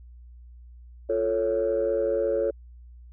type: chord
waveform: sine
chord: F augmented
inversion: none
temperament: equal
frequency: 349.2 / 440 / 554.4 Hz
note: F4 / A4 / C#5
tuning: 0 / 0 / 0 cents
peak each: -29 / -25 / -24 dBFS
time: 1.09-2.51 s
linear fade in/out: 10 ms
effects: tanh soft clip ceiling -16 dBFS + added 60 Hz sine -44 dBFS peak until 3.12 s